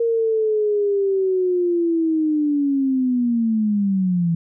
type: linear sweep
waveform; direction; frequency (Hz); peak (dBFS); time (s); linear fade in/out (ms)
sine; down; 466.2 to 164.81; -16; 0-4.35; 5
effects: none